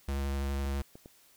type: tone with vibrato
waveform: square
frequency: 69.1 Hz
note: C#2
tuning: 5 cents flat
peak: -31 dBFS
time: 0.08-0.82 s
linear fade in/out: 5 ms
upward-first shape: sine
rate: 12 Hz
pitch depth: 15 cents each way
type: clicks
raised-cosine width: 2 ms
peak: -34 dBFS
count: 3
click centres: 0.658 / 0.955 / 1.059 s
effects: white hiss -62 dBFS RMS until 1.36 s